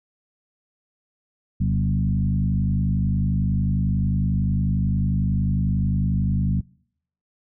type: tone with frequency modulation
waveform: sine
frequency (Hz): 130.81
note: C3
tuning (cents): 0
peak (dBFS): -18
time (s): 1.6-6.61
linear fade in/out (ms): 10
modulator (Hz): 51.1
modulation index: 1.5
effects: noise-tail reverb RT60 0.7 s tail -26 dB re dry

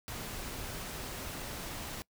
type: noise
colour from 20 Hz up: pink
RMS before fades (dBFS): -41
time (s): 0.08-2.02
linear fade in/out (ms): 0
effects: noise-tail reverb RT60 0.1 s tail -24 dB re dry

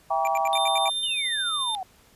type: chord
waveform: sine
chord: E diminished seventh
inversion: none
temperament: just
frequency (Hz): 659.3 / 791.1 / 949.3 / 1139.2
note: E5 / G5 / Bb5 / Db6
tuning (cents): 0 / +16 / +31 / +47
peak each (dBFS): -28 / -24 / -29 / -29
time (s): 0.1-0.9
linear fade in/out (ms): 10
type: tone bursts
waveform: square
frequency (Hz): 2363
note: D7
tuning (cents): +10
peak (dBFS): -30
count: 7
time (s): 0.25-0.879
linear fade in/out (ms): 0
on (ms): 23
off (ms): 78
type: tone with tremolo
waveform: square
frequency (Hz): 3600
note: A7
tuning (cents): +39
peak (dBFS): -25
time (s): 0.53-1.75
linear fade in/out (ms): 0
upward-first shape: sine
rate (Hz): 14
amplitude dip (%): 25
type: exponential sweep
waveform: sine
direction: down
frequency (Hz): 3136 to 727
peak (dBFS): -29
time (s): 1.03-1.83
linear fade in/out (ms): 2
effects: pink hiss -57 dBFS RMS until 2.15 s + resampled to 32000 Hz

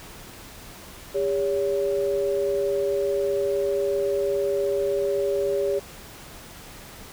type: tone pair together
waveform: sine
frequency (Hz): 402.3 / 563.9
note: G4 / C#5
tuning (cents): +45 / +30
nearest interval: tritone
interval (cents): 585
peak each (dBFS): -23 / -25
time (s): 1.14-5.8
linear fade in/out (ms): 20
effects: pink hiss -43 dBFS RMS until 7.12 s

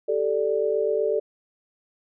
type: chord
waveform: sine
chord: G suspended second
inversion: none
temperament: equal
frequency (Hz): 392 / 440 / 587.3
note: G4 / A4 / D5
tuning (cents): 0 / 0 / 0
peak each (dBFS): -27 / -23 / -26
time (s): 0.08-1.2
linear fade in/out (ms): 10
effects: none

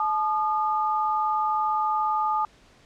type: tone pair together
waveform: sine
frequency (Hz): 862 / 1219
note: A5 / D#6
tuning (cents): -36 / -36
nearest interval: tritone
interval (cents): 600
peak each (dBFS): -24 / -25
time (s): 0-2.45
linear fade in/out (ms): 2
effects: pink hiss -56 dBFS RMS until 2.85 s + low-pass 6000 Hz 12 dB/octave

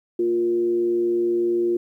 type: tone with frequency modulation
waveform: sine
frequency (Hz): 352.2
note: F4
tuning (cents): +15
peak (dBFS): -18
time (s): 0.19-1.77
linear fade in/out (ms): 5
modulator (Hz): 121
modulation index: 0.31
effects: 10-bit

